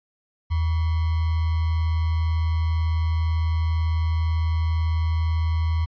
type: tone with sample-and-hold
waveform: sine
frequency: 81 Hz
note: E2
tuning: 30 cents flat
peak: -19 dBFS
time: 0.5-5.86 s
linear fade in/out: 20 ms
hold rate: 1050 Hz
effects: resampled to 11025 Hz